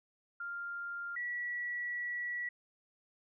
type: tone pair in turn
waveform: sine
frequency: 1396.9 / 1940 Hz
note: F6 / B6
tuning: 0 / -31 cents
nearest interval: tritone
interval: 569 cents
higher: second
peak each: -38 / -35 dBFS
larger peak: second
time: 0.4-1.16 / 1.16-2.49 s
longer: second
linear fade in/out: 5 ms
effects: none